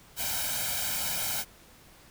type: noise with comb filter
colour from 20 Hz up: white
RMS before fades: -31 dBFS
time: 0.16-1.45 s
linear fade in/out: 50 ms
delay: 1.3 ms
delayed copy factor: +0.9
effects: pink hiss -55 dBFS RMS until 2.1 s